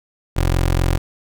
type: tone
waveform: 20% pulse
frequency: 44 Hz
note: F1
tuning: 14 cents sharp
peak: -10 dBFS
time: 0.36-0.98 s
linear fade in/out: 10 ms
effects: none